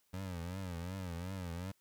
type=tone with vibrato; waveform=25% pulse; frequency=90 Hz; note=F#2; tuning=47 cents flat; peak=-36 dBFS; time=0.13-1.72 s; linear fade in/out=10 ms; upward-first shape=triangle; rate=2.7 Hz; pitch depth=150 cents each way; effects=white hiss -75 dBFS RMS until 1.8 s